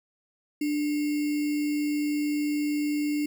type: tone with sample-and-hold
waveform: sine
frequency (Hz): 295.6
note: D4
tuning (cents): +11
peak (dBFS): -24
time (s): 0.61-3.26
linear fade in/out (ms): 5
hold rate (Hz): 2450
effects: none